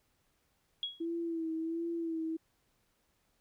sine tone with exponential decay, 3322 Hz, G#7, in tune, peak -30 dBFS, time 0.83-1.05 s, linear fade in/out 1 ms, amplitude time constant 47 ms
sine tone with vibrato, 329.6 Hz, E4, in tune, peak -33 dBFS, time 1-2.37 s, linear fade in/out 10 ms, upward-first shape sine, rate 1.4 Hz, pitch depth 43 cents each way
effects pink hiss -75 dBFS RMS until 3.4 s

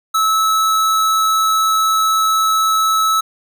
square tone, 1302 Hz, E6, 22 cents flat, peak -13 dBFS, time 0.14-3.21 s, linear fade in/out 10 ms, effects none

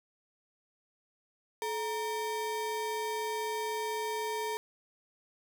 square ring-modulated tone, 685 Hz, F5, 34 cents flat, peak -30 dBFS, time 1.62-4.57 s, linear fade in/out 0 ms, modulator 253 Hz, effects none

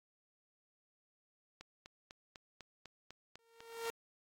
click train, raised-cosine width 0.2 ms, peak -33 dBFS, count 10, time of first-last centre 1.61-3.854 s, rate 4.01 Hz
sawtooth tone with exponential growth, 460 Hz, A#4, 23 cents flat, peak -32 dBFS, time 3.39-3.9 s, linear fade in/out 0 ms, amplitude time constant 110 ms
effects AAC 48 kbps

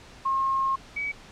sine tone pair in turn, 1074 / 2276 Hz, C6 / C#7, +45 / +45 cents, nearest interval octave + minor second, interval 1300 cents, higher second, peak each -22 / -27 dBFS, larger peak first, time 0.25-0.76 / 0.96-1.12 s, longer first, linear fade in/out 10 ms, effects pink hiss -48 dBFS RMS until 1.31 s + low-pass 6000 Hz 12 dB/octave

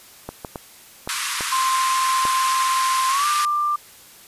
clicks, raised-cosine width 1 ms, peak -15 dBFS, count 6, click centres 0.29 / 0.448 / 0.558 / 1.075 / 1.408 / 2.253 s
pink band-pass noise, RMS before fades -26 dBFS, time 1.09-3.45 s, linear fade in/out 0 ms, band 980 to 12000 Hz, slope 96 dB/octave
sine tone with pitch glide, 1046.5 to 1188.3 Hz, C6 to D6, 0 to +20 cents, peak -18 dBFS, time 1.52-3.76 s, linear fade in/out 5 ms, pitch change +220 cents, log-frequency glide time 3.09-3.26 s
effects white hiss -46 dBFS RMS until 4.27 s + resampled to 32000 Hz

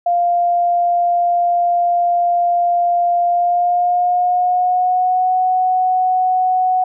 sine tone with pitch glide, 698.5 to 740 Hz, F5 to F#5, 0 to 0 cents, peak -12 dBFS, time 0.06-6.84 s, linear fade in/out 5 ms, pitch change +100 cents, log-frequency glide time 3.26-5.33 s, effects none

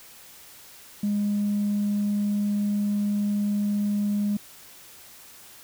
triangle tone with tanh clipping, 205.4 Hz, G#3, 19 cents flat, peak -22 dBFS, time 1.03-4.37 s, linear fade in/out 5 ms, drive 5 dB, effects white hiss -48 dBFS RMS until 5.63 s

